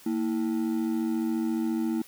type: ring-modulated tone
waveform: triangle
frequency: 277.2 Hz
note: C#4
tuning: in tune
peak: -20 dBFS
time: 0.06-2.02 s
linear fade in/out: 5 ms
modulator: 47.2 Hz
effects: white hiss -52 dBFS RMS until 2.07 s